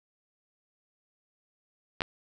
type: clicks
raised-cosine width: 0.3 ms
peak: -13 dBFS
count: 2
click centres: 2.007 / 2.019 s
effects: none